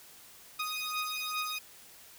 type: beating tone pair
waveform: 15% pulse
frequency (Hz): 1244.5 / 1247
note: D#6 / D#6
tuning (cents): 0 / +3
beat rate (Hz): 2.5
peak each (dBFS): -30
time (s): 0.59-1.59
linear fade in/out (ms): 10
effects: white hiss -54 dBFS RMS until 2.18 s